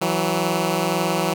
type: tone pair together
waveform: 10% pulse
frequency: 164.47 / 186.4 Hz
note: E3 / F#3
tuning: -4 / +13 cents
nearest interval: major second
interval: 217 cents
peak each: -14 dBFS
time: 0.01-1.34 s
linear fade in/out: 10 ms
effects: none